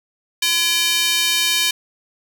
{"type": "tone with high-pass filter", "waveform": "square", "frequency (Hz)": 339.4, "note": "F4", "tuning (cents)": -49, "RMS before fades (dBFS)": -18, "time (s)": [0.42, 1.71], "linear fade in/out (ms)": 5, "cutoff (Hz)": 3000, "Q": 1.6, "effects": []}